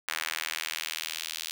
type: tone with high-pass filter sweep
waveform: sawtooth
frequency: 80.1 Hz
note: E2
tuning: 49 cents flat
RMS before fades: -35 dBFS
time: 0.08-1.51 s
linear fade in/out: 0 ms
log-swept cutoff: 1700 to 3600 Hz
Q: 1.3
effects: none